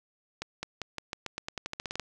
accelerating click train, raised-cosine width 0.2 ms, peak -17 dBFS, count 16, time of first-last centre 0.42-1.997 s, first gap 210 ms, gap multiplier 0.89, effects none

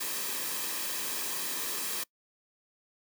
white noise with comb filter, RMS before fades -34 dBFS, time 0-2.04 s, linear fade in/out 10 ms, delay 1.4 ms, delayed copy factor -0.5, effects noise-tail reverb RT60 0.1 s tail -24 dB re dry + high-pass 200 Hz 12 dB/octave

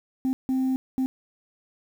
sine tone bursts at uneven times, 261.3 Hz, C4, 2 cents flat, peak -19 dBFS, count 3, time 0.25-0.33 / 0.49-0.76 / 0.98-1.06 s, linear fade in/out 0 ms, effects tanh soft clip ceiling -20 dBFS + 8-bit

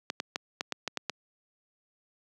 clicks, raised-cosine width 0.2 ms, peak -13 dBFS, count 8, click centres 0.101 / 0.201 / 0.359 / 0.609 / 0.723 / 0.877 / 0.973 / 1.097 s, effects high-pass 200 Hz 12 dB/octave

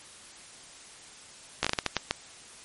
slowing click train, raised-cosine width 0.2 ms, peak -7 dBFS, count 9, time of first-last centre 1.63-2.11 s, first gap 15 ms, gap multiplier 1.38, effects white hiss -49 dBFS RMS until 2.64 s + MP3 48 kbps

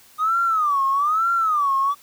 triangle tone with vibrato, 1219 Hz, D#6, 36 cents flat, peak -13 dBFS, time 0.18-1.95 s, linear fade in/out 50 ms, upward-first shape sine, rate 1.1 Hz, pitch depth 210 cents each way, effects tanh soft clip ceiling -15 dBFS + white hiss -51 dBFS RMS until 2.02 s

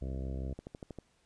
harmonic tone, 65.9 Hz, C2, 13 cents sharp, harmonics 1 / 2 / 3 / 4 / 5 / 6 / 7 / 8 / 9 / 10, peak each -36 / -42 / -46 / -48 / -50 / -52 / -53 / -54 / -55 / -56 dBFS, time 0.01-0.54 s, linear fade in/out 10 ms
click train, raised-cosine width 2 ms, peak -29 dBFS, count 6, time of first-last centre 0.59-0.987 s, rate 12.6 Hz
effects pink hiss -71 dBFS RMS until 1.25 s + resampled to 22050 Hz

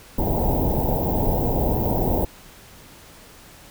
pink band-stop noise, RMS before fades -21 dBFS, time 0.18-2.25 s, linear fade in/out 5 ms, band 930 to 15000 Hz, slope 96 dB/octave, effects pink hiss -46 dBFS RMS until 3.7 s

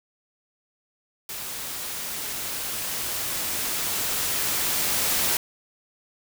white noise with level ramp, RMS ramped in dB -34 to -23 dBFS, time 1.29-5.37 s, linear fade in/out 2 ms, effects none

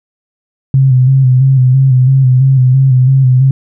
sine tone with vibrato, 130.81 Hz, C3, in tune, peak -4 dBFS, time 0.74-3.51 s, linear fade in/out 2 ms, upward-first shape square, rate 3 Hz, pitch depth 45 cents each way, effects none

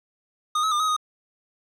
square tone with pitch steps, 1231 / 1285 / 1205 / 1266 / 1242 Hz, D#6 / E6 / D6 / D#6 / D#6, -19 / -45 / +44 / +30 / -3 cents, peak -21 dBFS, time 0.55-0.965 s, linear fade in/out 5 ms, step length 83 ms, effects low-pass 8000 Hz 12 dB/octave + 9-bit

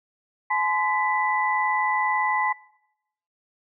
sine tone cluster, 851 / 1029 / 1983 Hz, G#5 / C6 / B6, +42 / -29 / +7 cents, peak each -25 dBFS, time 0.5-2.53 s, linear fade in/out 10 ms, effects noise-tail reverb RT60 0.8 s tail -21 dB re dry

